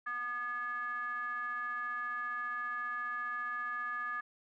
triangle ring-modulated tone, 242.1 Hz, B3, 34 cents flat, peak -30 dBFS, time 0.06-4.21 s, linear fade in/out 10 ms, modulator 1460 Hz, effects none

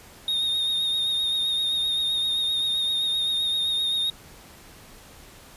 triangle tone with vibrato, 3700 Hz, A#7, 14 cents flat, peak -21 dBFS, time 0.28-4.1 s, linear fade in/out 2 ms, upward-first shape triangle, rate 7.7 Hz, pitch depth 35 cents each way, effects pink hiss -48 dBFS RMS until 5.56 s + resampled to 32000 Hz

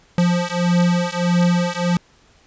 square beating tone pair, 174.61 / 176.21 Hz, F3 / F3, 0 / +16 cents, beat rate 1.6 Hz, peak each -19 dBFS, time 0.18-1.97 s, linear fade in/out 2 ms, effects pink hiss -54 dBFS RMS until 2.46 s + resampled to 16000 Hz

